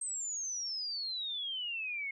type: exponential sweep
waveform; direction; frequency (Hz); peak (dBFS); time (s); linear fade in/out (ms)
sine; down; 8372 to 2155; -35; 0.01-2.11; 5
effects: none